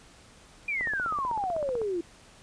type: exponential sweep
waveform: sine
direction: down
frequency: 2447 to 329.4 Hz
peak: -27 dBFS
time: 0.68-2.01 s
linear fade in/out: 5 ms
type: click train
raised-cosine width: 1 ms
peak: -24 dBFS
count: 17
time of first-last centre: 0.81-1.816 s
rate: 15.9 Hz
effects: pink hiss -54 dBFS RMS until 2.42 s + resampled to 22050 Hz